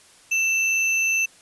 sine tone with sample-and-hold, 2661 Hz, E7, 16 cents sharp, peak -18 dBFS, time 0.31-1.26 s, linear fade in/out 10 ms, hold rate 8820 Hz, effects white hiss -52 dBFS RMS until 1.41 s + resampled to 24000 Hz

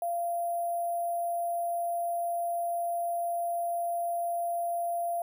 sine tone with sample-and-hold, 688 Hz, F5, 26 cents flat, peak -28 dBFS, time 0.02-5.22 s, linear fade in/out 2 ms, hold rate 11025 Hz, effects none

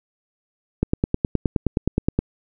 click train, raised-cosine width 3 ms, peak -5 dBFS, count 14, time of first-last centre 0.83-2.19 s, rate 9.56 Hz, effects none

